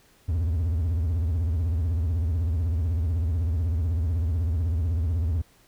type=tone with vibrato; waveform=triangle; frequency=82.41 Hz; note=E2; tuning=in tune; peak=-20 dBFS; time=0.28-5.42 s; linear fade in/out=10 ms; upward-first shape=triangle; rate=16 Hz; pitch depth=240 cents each way; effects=pink hiss -59 dBFS RMS until 5.67 s